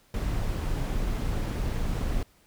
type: noise with amplitude modulation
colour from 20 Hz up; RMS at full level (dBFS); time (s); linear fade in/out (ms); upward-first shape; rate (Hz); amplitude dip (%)
brown; -27; 0.14-2.23; 2; sine; 198; 25
effects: pink hiss -62 dBFS RMS until 2.46 s